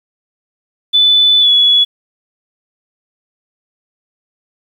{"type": "tone with pitch glide", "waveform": "sine", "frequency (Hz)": [3494, 3393], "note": ["A7", "G#7"], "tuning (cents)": [-13, 36], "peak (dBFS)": -6, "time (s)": [0.93, 1.85], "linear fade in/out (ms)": 20, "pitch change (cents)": -51, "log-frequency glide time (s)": [1.4, 1.49], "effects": ["7-bit"]}